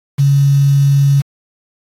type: tone with quantisation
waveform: sine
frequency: 140 Hz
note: C#3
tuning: 18 cents sharp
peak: -7 dBFS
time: 0.18-1.22 s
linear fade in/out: 20 ms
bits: 5
effects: AAC 48 kbps